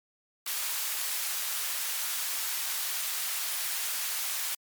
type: high-pass noise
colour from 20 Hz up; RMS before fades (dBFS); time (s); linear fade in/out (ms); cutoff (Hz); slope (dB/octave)
white; -32; 0.46-4.55; 5; 960; 12
effects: MP3 96 kbps